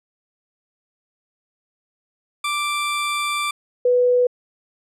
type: tone pair in turn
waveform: 20% pulse / sine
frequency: 1174.7 / 493.9 Hz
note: D6 / B4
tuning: 0 / 0 cents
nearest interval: octave + minor third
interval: 1500 cents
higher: first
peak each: -16 / -13 dBFS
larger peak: second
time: 2.44-3.51 / 3.85-4.27 s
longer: first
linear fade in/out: 5 ms
effects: low-pass 12000 Hz 12 dB/octave